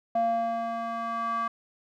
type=tone with band-pass filter sweep; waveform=square; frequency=230 Hz; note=A#3; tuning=23 cents flat; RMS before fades=-29 dBFS; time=0.15-1.48 s; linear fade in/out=5 ms; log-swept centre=680 to 1200 Hz; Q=5.2; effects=none